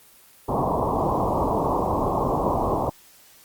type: low-pass noise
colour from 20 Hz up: white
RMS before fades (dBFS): -23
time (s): 0.48-2.9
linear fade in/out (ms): 10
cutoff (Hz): 1100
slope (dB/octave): 96
effects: white hiss -52 dBFS RMS until 3.44 s + Opus 24 kbps